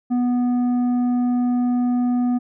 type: tone with tanh clipping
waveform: sine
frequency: 245.7 Hz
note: B3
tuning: 9 cents flat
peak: -18 dBFS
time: 0.1-2.39 s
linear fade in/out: 20 ms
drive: 7 dB
effects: none